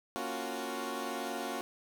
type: chord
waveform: 15% pulse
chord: Gb major seventh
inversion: first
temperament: equal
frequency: 233.1 / 277.2 / 349.2 / 370 Hz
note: Bb3 / Db4 / F4 / Gb4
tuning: 0 / 0 / 0 / 0 cents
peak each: -35 / -34 / -37 / -34 dBFS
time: 0.16-1.61 s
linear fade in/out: 0 ms
effects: none